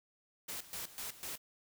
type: noise with tremolo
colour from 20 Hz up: white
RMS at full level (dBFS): -42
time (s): 0.48-1.38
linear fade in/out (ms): 10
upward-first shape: square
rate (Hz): 4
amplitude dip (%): 80
effects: none